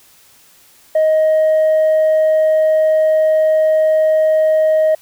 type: tone with tanh clipping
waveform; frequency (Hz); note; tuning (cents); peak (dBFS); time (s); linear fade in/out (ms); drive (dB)
triangle; 627; D#5; +13; -10; 0.95-4.95; 5; 6
effects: white hiss -48 dBFS RMS until 5.01 s